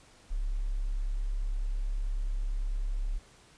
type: tone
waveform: sine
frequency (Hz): 34.56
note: C#1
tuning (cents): -4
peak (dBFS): -28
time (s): 0.3-3.19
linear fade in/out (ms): 20
effects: pink hiss -58 dBFS RMS until 3.57 s + resampled to 22050 Hz